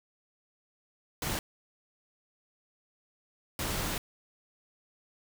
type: noise bursts at uneven times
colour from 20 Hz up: pink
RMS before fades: -33 dBFS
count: 2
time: 1.22-1.39 / 3.59-3.98 s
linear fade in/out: 2 ms
effects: none